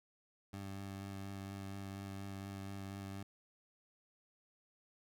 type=tone with vibrato; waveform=20% pulse; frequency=98 Hz; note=G2; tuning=in tune; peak=-39 dBFS; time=0.53-3.23 s; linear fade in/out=5 ms; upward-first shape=sine; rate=4.2 Hz; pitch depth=15 cents each way; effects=none